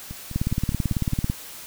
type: two click trains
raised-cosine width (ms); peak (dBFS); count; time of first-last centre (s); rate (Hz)
5; -10 / -22; 18 / 6; 0.36-1.299 / 0.11-1.126; 18.1 / 4.92
effects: white hiss -40 dBFS RMS until 1.66 s